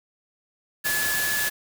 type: tone in noise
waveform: sine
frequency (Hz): 1713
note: A6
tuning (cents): -47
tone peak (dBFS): -25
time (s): 0.84-1.5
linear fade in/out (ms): 20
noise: white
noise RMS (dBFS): -27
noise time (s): 0.84-1.5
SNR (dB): -1
effects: none